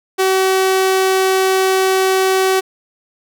sawtooth tone, 379.5 Hz, F#4, 44 cents sharp, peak -8 dBFS, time 0.18-2.61 s, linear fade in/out 20 ms, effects none

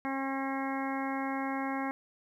harmonic tone, 270 Hz, C#4, 45 cents flat, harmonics 1 / 2 / 3 / 4 / 5 / 6 / 7 / 8, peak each -34 / -42 / -37 / -40 / -46 / -44 / -45 / -43 dBFS, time 0.05-1.91 s, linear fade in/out 0 ms, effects 11-bit

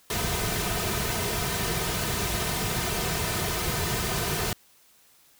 pink noise with comb filter, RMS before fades -28 dBFS, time 0.1-4.53 s, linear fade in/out 2 ms, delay 3.6 ms, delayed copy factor -0.65, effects white hiss -59 dBFS RMS until 5.39 s

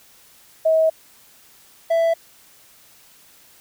sine / triangle tone pair in turn, 640 / 662.6 Hz, D#5 / E5, +49 / +9 cents, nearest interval minor second, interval 60 cents, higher second, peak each -13 dBFS, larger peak neither, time 0.65-0.9 / 1.9-2.14 s, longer first, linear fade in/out 10 ms, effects white hiss -51 dBFS RMS until 3.6 s

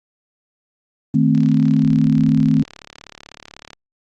sine chord, A diminished, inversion second, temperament equal, 155.56 / 220 / 261.6 Hz, Eb3 / A3 / C4, 0 / 0 / 0 cents, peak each -16 dBFS, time 1.14-2.63 s, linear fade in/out 5 ms
click train, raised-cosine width 0.2 ms, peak -19 dBFS, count 87, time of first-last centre 1.35-3.732 s, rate 36.1 Hz
effects Opus 24 kbps

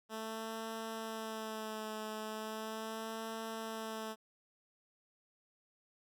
10% pulse tone with vibrato, 220 Hz, A3, in tune, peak -32 dBFS, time 0.09-4.16 s, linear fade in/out 50 ms, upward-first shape sine, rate 0.38 Hz, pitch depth 30 cents each way, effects none

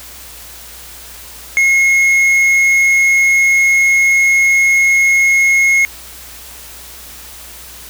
triangle tone with tanh clipping, 2163 Hz, C#7, 43 cents flat, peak -9 dBFS, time 1.57-5.85 s, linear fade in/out 0 ms, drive 10 dB, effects added 60 Hz sine -41 dBFS peak until 7.89 s + white hiss -34 dBFS RMS until 7.89 s

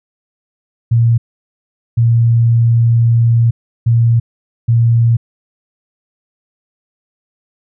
sine tone bursts at uneven times, 116.5 Hz, A#2, 1 cent flat, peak -7 dBFS, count 4, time 0.91-1.18 / 1.97-3.51 / 3.86-4.2 / 4.68-5.17 s, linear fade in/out 10 ms, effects none

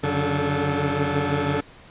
15% pulse tone cluster, 91.7 / 141 / 147.1 / 436 Hz, F#2 / C#3 / D3 / A4, -15 / +30 / +3 / -16 cents, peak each -23 / -19 / -20 / -21 dBFS, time 0.03-1.61 s, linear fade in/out 10 ms, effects pink hiss -48 dBFS RMS until 1.9 s + resampled to 8000 Hz

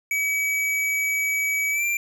square tone with pitch glide, 2278 to 2365 Hz, C#7 to D7, +47 to +12 cents, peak -22 dBFS, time 0.11-1.97 s, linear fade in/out 2 ms, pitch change +65 cents, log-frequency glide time 1.71-1.84 s, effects none

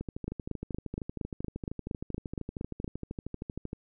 two click trains, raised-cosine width 3 ms, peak -23 / -20 dBFS, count 49 / 12, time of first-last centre 0.01-3.731 / 0.28-2.844 s, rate 12.9 / 4.29 Hz, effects none

